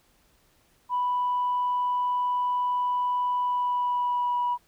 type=tone with pitch glide; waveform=sine; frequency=987.8 to 975.3 Hz; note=B5 to B5; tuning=0 to -22 cents; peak=-22 dBFS; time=0.89-4.58 s; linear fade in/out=50 ms; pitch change=-22 cents; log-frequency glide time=3.41-4.41 s; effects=tanh soft clip ceiling -19 dBFS + pink hiss -64 dBFS RMS until 4.67 s